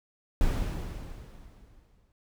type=noise with exponential decay; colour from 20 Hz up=brown; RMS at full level=-25 dBFS; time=0.41-2.12 s; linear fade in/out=1 ms; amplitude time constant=370 ms; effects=none